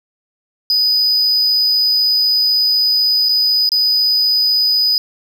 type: tone with dropouts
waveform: triangle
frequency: 4978 Hz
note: D#8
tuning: in tune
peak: -10 dBFS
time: 0.7-4.98 s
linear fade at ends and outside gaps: 1 ms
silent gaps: 3.287-3.292 / 3.691-3.718 s
effects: none